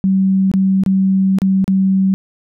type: tone with dropouts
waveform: sine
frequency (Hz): 191.5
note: G3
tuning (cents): -40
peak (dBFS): -10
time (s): 0.04-2.14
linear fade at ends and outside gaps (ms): 0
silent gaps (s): 0.515-0.538 / 0.836-0.862 / 1.386-1.418 / 1.643-1.679
effects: none